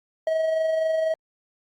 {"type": "tone with amplitude modulation", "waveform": "triangle", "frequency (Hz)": 640, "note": "D#5", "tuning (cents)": 49, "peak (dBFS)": -17, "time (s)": [0.27, 1.14], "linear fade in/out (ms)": 2, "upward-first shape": "sine", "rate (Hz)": 24, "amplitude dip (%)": 35, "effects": ["Opus 48 kbps"]}